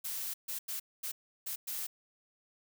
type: noise bursts at uneven times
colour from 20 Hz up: blue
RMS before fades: -38 dBFS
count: 6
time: 0.04-0.34 / 0.48-0.59 / 0.68-0.8 / 1.03-1.12 / 1.46-1.56 / 1.67-1.87 s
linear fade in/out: 10 ms
effects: none